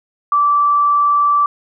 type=tone; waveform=sine; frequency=1163 Hz; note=D6; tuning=17 cents flat; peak=-10 dBFS; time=0.32-1.46 s; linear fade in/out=2 ms; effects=none